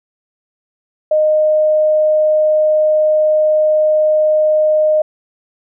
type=tone; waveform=sine; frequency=616 Hz; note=D#5; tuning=17 cents flat; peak=-9 dBFS; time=1.11-5.02 s; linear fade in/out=5 ms; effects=none

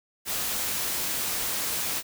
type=noise; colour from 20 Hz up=white; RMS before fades=-29 dBFS; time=0.25-2.03 s; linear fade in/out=50 ms; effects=none

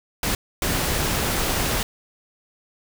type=noise bursts at uneven times; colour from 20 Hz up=pink; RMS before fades=-23 dBFS; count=2; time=0.23-0.35 / 0.62-1.83 s; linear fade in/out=2 ms; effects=none

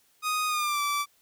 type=tone with pitch glide; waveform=sawtooth; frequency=1244.5 to 1161.2 Hz; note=D#6 to D6; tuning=0 to -20 cents; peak=-22 dBFS; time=0.22-1.06 s; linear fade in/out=50 ms; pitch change=-120 cents; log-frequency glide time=0.47-0.81 s; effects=white hiss -65 dBFS RMS until 1.21 s

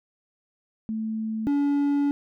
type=tone pair in turn; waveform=sine / triangle; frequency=220 / 285.2 Hz; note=A3 / C#4; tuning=0 / +49 cents; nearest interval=major third; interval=449 cents; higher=second; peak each=-26 / -18 dBFS; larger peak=second; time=0.89-1.47 / 1.47-2.11 s; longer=second; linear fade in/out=0 ms; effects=none

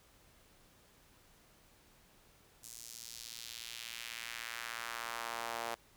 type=tone with high-pass filter sweep; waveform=sawtooth; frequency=116.54 Hz; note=A#2; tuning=in tune; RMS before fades=-44 dBFS; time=2.63-5.75 s; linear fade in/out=10 ms; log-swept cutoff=7300 to 680 Hz; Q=1.4; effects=pink hiss -65 dBFS RMS until 5.96 s

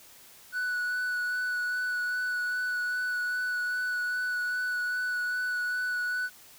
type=tone with vibrato; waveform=triangle; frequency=1480 Hz; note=F#6; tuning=in tune; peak=-26 dBFS; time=0.52-6.3 s; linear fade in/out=50 ms; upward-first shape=sine; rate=2.5 Hz; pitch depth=13 cents each way; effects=white hiss -53 dBFS RMS until 6.58 s

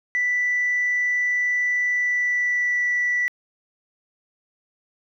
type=tone with pitch glide; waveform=sine; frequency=1975.5 to 1961.9 Hz; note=B6 to B6; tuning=0 to -12 cents; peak=-18 dBFS; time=0.15-3.28 s; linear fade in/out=0 ms; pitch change=-12 cents; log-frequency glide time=1.88-2.85 s; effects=tanh soft clip ceiling -15 dBFS + 10-bit

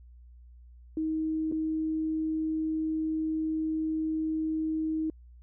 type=tone with dropouts; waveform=sine; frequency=315.7 Hz; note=D#4; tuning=25 cents sharp; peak=-27 dBFS; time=0.97-5.1 s; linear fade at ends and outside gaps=2 ms; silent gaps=1.515-1.522 s; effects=added 60 Hz sine -49 dBFS peak until 5.42 s

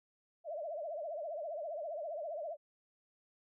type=tone with vibrato; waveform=sine; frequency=630 Hz; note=D#5; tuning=21 cents sharp; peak=-38 dBFS; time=0.44-2.57 s; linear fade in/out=50 ms; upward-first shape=triangle; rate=15 Hz; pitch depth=190 cents each way; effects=none

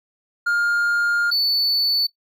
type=tone pair in turn; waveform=triangle; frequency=1411 / 4480 Hz; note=F6 / C#8; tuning=+17 / +18 cents; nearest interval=octave + minor sixth; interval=2001 cents; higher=second; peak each=-15 dBFS; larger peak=neither; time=0.46-1.31 / 1.31-2.07 s; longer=first; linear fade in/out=10 ms; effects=noise-tail reverb RT60 0.1 s tail -18 dB re dry

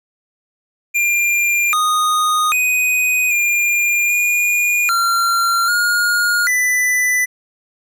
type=tone with pitch steps; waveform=square; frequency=2394 / 1239 / 2496 / 2405 / 2434 / 1374 / 1428 / 1992 Hz; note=D7 / D#6 / D#7 / D7 / D#7 / F6 / F6 / B6; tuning=+33 / -8 / +5 / +41 / -39 / -29 / +38 / +14 cents; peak=-14 dBFS; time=0.94-7.26 s; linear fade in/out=20 ms; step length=790 ms; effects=none

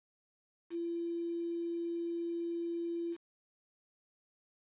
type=tone with quantisation; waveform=sine; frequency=339.3 Hz; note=F4; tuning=50 cents flat; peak=-34 dBFS; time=0.7-3.17 s; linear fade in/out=50 ms; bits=9; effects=resampled to 8000 Hz

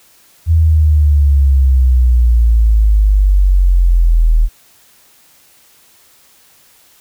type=exponential sweep; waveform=sine; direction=down; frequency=82.7 to 38.9 Hz; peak=-6 dBFS; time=0.46-4.49 s; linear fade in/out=50 ms; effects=white hiss -48 dBFS RMS until 7 s

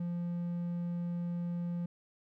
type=tone; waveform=triangle; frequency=173.4 Hz; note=F3; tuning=12 cents flat; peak=-31 dBFS; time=0-1.86 s; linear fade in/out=5 ms; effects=none

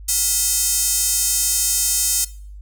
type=tone with high-pass filter; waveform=square; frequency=283.6 Hz; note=C#4; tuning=40 cents sharp; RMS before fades=-19 dBFS; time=0.08-2.25 s; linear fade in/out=10 ms; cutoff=7500 Hz; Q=1.7; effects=noise-tail reverb RT60 0.5 s tail -20 dB re dry + added 50 Hz sine -34 dBFS peak until 2.61 s

